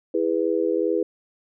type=chord; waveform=sine; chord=E major; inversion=none; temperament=just; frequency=329.6 / 412 / 494.4 Hz; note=E4 / G#4 / B4; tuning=0 / -14 / +2 cents; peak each=-24 dBFS; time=0.14-1.03 s; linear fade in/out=5 ms; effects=none